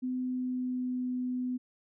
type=tone with pitch glide; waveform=sine; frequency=254 to 251.1 Hz; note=B3 to B3; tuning=+49 to +29 cents; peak=-30 dBFS; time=0.02-1.58 s; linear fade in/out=20 ms; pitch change=-20 cents; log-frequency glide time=0.15-1.06 s; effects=none